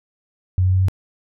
sine tone with pitch steps, 92 / 92.8 / 93.61 / 94.42 Hz, F#2 / F#2 / F#2 / F#2, -9 / +6 / +21 / +36 cents, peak -13 dBFS, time 0.58-0.884 s, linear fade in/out 0 ms, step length 76 ms, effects none

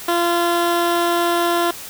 15% pulse tone with notch filter, 344.1 Hz, F4, 26 cents flat, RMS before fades -18 dBFS, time 0.08-1.71 s, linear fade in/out 5 ms, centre 6700 Hz, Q 1.5, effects white hiss -34 dBFS RMS until 1.89 s

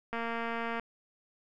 click train, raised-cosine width 0.5 ms, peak -21 dBFS, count 155, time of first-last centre 0.13-0.797 s, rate 231 Hz, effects none

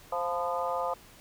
harmonic tone with a mistuned harmonic, 174.61 Hz, F3, in tune, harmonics 3 / 4 / 5 / 6 / 7, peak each -33 / -34 / -35 / -36 / -36 dBFS, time 0.12-0.94 s, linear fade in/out 5 ms, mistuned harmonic 6, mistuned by -55 cents, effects pink hiss -54 dBFS RMS until 1.2 s

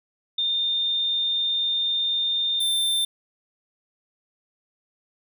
sine / square tone pair in turn, 3622 / 3580 Hz, A7 / A7, +49 / +29 cents, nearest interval unison, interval 20 cents, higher first, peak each -21 dBFS, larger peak neither, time 0.38-2.6 / 2.6-3.05 s, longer first, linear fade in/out 5 ms, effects none

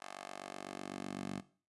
10% pulse tone with high-pass filter sweep, 47.95 Hz, G1, 37 cents flat, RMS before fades -45 dBFS, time 0-1.41 s, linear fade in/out 20 ms, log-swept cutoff 840 to 180 Hz, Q 1.2, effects noise-tail reverb RT60 0.4 s tail -17 dB re dry + resampled to 24000 Hz

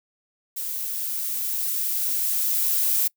violet noise with level ramp, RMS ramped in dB -30 to -21 dBFS, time 0.56-3.08 s, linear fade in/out 10 ms, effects noise-tail reverb RT60 0.1 s tail -25 dB re dry

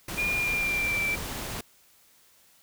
pink noise, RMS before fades -35 dBFS, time 0.08-1.61 s, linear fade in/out 5 ms
sine tone with pitch glide, 2420 to 2339 Hz, D#7 to D7, -49 to -8 cents, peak -25 dBFS, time 0.17-1.16 s, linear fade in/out 20 ms, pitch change -59 cents, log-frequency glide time 0.31-1.01 s
effects white hiss -60 dBFS RMS until 2.62 s

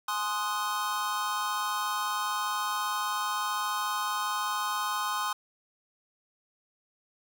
square chord, Ab dominant seventh, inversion none, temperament equal with one note detuned, 839.3 / 1046.5 / 1244.5 / 1480 Hz, Ab5 / C6 / Eb6 / Gb6, +18 / 0 / 0 / 0 cents, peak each -37 / -33 / -34 / -39 dBFS, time 0.08-5.33 s, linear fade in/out 5 ms, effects none

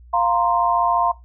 sine chord, F suspended fourth, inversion none, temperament equal, 698.5 / 932.3 / 1046.5 Hz, F5 / Bb5 / C6, 0 / 0 / 0 cents, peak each -20 dBFS, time 0.13-1.12 s, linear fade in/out 10 ms, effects noise-tail reverb RT60 0.2 s tail -19 dB re dry + added 60 Hz sine -42 dBFS peak until 1.24 s

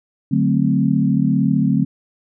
sine chord, D dominant seventh, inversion none, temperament equal, 146.83 / 185 / 220 / 261.6 Hz, D3 / F#3 / A3 / C4, 0 / 0 / 0 / 0 cents, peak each -19 dBFS, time 0.31-1.85 s, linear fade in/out 10 ms, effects none

